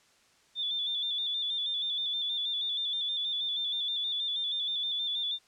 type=tone with vibrato; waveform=sine; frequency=3520 Hz; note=A7; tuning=in tune; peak=-29 dBFS; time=0.55-5.39 s; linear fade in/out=50 ms; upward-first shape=square; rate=6.3 Hz; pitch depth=39 cents each way; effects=white hiss -64 dBFS RMS until 5.47 s + low-pass 7000 Hz 12 dB/octave